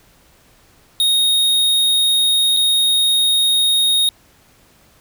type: tone with dropouts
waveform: square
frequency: 3729 Hz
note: A#7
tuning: in tune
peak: -13 dBFS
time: 1-4.09 s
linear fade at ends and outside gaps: 1 ms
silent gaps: 2.566-2.57 s
effects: pink hiss -52 dBFS RMS until 5 s